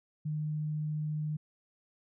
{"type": "tone", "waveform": "sine", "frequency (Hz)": 152.4, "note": "D#3", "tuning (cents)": -36, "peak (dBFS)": -31, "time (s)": [0.25, 1.37], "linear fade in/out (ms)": 10, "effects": []}